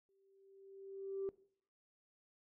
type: tone with exponential growth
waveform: sine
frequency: 390 Hz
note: G4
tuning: 9 cents flat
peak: -35 dBFS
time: 0.09-1.29 s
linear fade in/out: 0 ms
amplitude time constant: 260 ms
effects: noise-tail reverb RT60 0.6 s tail -20 dB re dry + tanh soft clip ceiling -33 dBFS